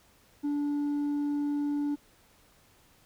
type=tone with hard clipping; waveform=triangle; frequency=290.3 Hz; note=D4; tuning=20 cents flat; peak=-26 dBFS; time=0.43-1.96 s; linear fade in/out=20 ms; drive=1 dB; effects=pink hiss -62 dBFS RMS until 3.05 s